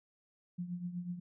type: tone with tremolo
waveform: sine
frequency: 176.7 Hz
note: F3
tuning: 21 cents sharp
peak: -34 dBFS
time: 0.58-1.2 s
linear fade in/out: 10 ms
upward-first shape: triangle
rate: 8.1 Hz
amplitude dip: 75%
effects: none